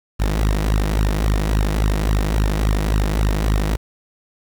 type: tone with flanger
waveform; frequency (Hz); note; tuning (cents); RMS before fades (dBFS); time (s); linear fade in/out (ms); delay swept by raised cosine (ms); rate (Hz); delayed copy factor
sawtooth; 51.8; G#1; -4; -18; 0.19-3.77; 20; 0.65 to 6.25; 3.6; +0.85
effects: 7-bit